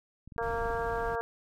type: clicks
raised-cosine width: 5 ms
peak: -35 dBFS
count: 10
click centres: 0.276 / 0.322 / 0.363 / 0.415 / 0.494 / 0.541 / 0.658 / 0.702 / 0.752 / 0.812 s
type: harmonic tone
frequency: 231.3 Hz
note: A#3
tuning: 13 cents flat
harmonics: 2 / 3 / 4 / 5 / 6 / 7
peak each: -33 / -36 / -37 / -40 / -42 / -40 dBFS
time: 0.38-1.21 s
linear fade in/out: 0 ms
type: noise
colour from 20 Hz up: brown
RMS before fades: -40 dBFS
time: 0.42-1.16 s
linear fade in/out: 10 ms
effects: none